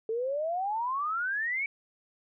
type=exponential sweep; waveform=sine; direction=up; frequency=435.2 to 2294 Hz; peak=-28 dBFS; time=0.09-1.66 s; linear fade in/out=2 ms; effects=none